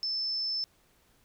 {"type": "tone", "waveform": "sine", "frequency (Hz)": 5274, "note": "E8", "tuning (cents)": 0, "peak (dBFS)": -29, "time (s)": [0.03, 0.64], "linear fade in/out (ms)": 0, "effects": ["pink hiss -66 dBFS RMS until 1.24 s"]}